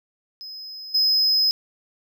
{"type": "tone with level steps", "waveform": "triangle", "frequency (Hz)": 5080, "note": "D#8", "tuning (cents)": 35, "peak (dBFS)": [-33, -15], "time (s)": [0.41, 1.51], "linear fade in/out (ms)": 0, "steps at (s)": 0.94, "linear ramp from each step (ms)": 10, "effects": []}